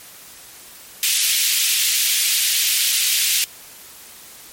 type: high-pass noise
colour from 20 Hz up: pink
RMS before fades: -18 dBFS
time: 1.03-3.44 s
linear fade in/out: 0 ms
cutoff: 2500 Hz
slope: 24 dB/octave
effects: white hiss -41 dBFS RMS until 4.52 s + MP3 64 kbps